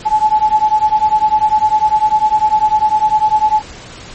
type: beating tone pair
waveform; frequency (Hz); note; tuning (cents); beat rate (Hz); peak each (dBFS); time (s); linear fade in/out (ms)
sine; 854 / 864; G#5 / A5; +48 / -32; 10; -12; 0.05-3.62; 20
effects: pink hiss -33 dBFS RMS until 4.14 s + MP3 32 kbps